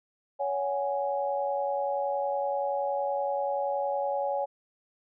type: chord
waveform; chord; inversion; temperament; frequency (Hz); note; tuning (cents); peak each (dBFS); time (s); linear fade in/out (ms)
sine; C# suspended fourth; none; equal with one note detuned; 561.8 / 740 / 830.6; C#5 / F#5 / G#5; +23 / 0 / 0; -29 / -35 / -31; 0.39-4.46; 20
effects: none